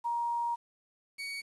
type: tone pair in turn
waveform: sine / 30% pulse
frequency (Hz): 943 / 2243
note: A#5 / C#7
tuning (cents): +20 / +20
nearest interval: octave + minor third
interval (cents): 1500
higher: second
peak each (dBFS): -29 / -34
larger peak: first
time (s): 0.04-0.56 / 1.18-1.42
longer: first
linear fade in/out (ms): 20
effects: resampled to 24000 Hz + 10-bit